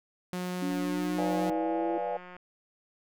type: tone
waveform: sawtooth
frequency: 180.7 Hz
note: F#3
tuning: 41 cents flat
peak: -28 dBFS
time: 0.33-1.5 s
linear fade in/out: 0 ms
type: linear sweep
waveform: sine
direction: up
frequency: 280.9 to 339.4 Hz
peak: -30 dBFS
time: 0.62-1.98 s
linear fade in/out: 5 ms
type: click train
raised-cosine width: 0.5 ms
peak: -32 dBFS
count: 299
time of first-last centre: 0.71-2.366 s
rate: 180 Hz
type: chord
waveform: sine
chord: B diminished seventh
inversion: none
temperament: equal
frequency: 493.9 / 587.3 / 698.5 / 830.6 Hz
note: B4 / D5 / F5 / Ab5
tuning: 0 / 0 / 0 / 0 cents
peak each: -35 dBFS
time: 1.18-2.17 s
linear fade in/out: 2 ms
effects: none